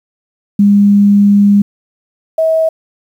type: tone pair in turn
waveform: sine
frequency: 202.7 / 643.5 Hz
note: G#3 / E5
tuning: -42 / -42 cents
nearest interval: octave + minor sixth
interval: 2000 cents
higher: second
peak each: -4 / -8 dBFS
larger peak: first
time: 0.59-1.62 / 2.38-2.69 s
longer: first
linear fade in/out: 5 ms
effects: 7-bit